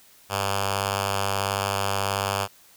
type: tone with notch filter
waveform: 5% pulse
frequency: 98.5 Hz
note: G2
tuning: 9 cents sharp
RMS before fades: -26 dBFS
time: 0.29-2.48 s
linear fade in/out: 50 ms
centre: 270 Hz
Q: 0.56
effects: white hiss -54 dBFS RMS until 2.76 s